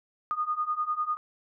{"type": "beating tone pair", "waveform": "sine", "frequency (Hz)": [1223, 1233], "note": ["D#6", "D#6"], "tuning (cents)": [-30, -16], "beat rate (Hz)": 10, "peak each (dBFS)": [-31, -29], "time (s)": [0.31, 1.17], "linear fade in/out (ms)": 0, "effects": []}